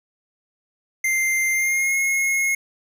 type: tone with pitch glide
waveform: square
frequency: 2093 to 2163 Hz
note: C7 to C#7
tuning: 0 to -43 cents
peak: -19 dBFS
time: 1.04-2.55 s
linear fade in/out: 5 ms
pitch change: +57 cents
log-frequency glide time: 1.52-1.96 s
effects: none